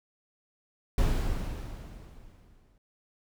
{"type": "noise with exponential decay", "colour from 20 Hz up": "brown", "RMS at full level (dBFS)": -23, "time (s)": [0.98, 2.78], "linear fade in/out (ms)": 2, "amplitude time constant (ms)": 390, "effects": []}